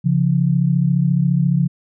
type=tone pair together; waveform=sine; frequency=138.59 / 173.02 Hz; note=C#3 / F3; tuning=0 / -16 cents; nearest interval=major third; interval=384 cents; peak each=-16 dBFS; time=0.04-1.68 s; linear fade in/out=20 ms; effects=none